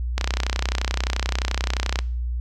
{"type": "click train", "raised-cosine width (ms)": 0.2, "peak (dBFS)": -6, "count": 58, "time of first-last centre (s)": [0.18, 1.99], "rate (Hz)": 31.5, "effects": ["noise-tail reverb RT60 0.5 s tail -22 dB re dry", "added 60 Hz sine -23 dBFS peak until 2.4 s"]}